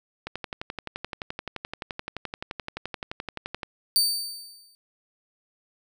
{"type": "click train", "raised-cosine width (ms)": 0.3, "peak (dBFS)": -16, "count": 40, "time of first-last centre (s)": [0.27, 3.632], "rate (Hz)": 11.6}
{"type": "tone with exponential decay", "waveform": "sawtooth", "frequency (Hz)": 4599, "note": "D8", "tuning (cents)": -37, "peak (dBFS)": -14, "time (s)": [3.96, 4.75], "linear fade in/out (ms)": 0, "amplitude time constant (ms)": 170}
{"effects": []}